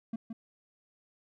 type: tone with echo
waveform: triangle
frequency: 226.8 Hz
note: A#3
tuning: 47 cents flat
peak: -30 dBFS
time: 0.13-0.16 s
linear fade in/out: 5 ms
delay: 170 ms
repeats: 1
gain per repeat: -5 dB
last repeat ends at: 0.33 s
effects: none